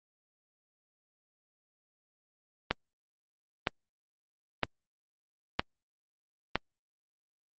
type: click train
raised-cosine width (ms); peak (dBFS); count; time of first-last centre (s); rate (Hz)
0.3; -9; 5; 2.71-6.556; 1.04
effects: low-pass 5000 Hz 12 dB/octave + Opus 32 kbps